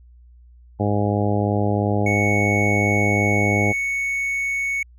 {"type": "harmonic tone", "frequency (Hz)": 102.9, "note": "G#2", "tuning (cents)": -16, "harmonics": [1, 2, 3, 4, 5, 6, 7, 8], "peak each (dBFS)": [-21, -24, -26, -27, -28, -29, -29, -30], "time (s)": [0.79, 3.73], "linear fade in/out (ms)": 20}
{"type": "tone", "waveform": "triangle", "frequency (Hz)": 2218, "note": "C#7", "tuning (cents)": 0, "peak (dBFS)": -19, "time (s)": [2.06, 4.83], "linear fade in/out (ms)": 5}
{"effects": ["added 60 Hz sine -45 dBFS peak until 4.98 s"]}